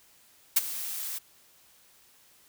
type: noise with ADSR envelope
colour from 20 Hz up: blue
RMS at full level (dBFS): -19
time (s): 0.56-1.19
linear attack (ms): 10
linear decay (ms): 25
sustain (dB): -16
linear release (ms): 17
effects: white hiss -60 dBFS RMS until 2.48 s